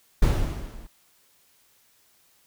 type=noise with level ramp; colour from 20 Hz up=brown; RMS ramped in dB=-17 to -44 dBFS; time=0.22-0.87 s; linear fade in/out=5 ms; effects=white hiss -62 dBFS RMS until 2.46 s